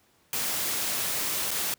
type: noise with dropouts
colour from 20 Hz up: white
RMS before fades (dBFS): -29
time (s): 0.33-1.74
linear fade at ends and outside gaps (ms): 1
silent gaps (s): 1.507-1.513
effects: pink hiss -64 dBFS RMS until 1.78 s + high-pass 80 Hz 12 dB/octave